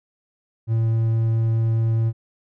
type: tone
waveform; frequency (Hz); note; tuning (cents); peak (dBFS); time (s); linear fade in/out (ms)
triangle; 113.1; A2; +48; -15; 0.67-2.13; 50
effects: none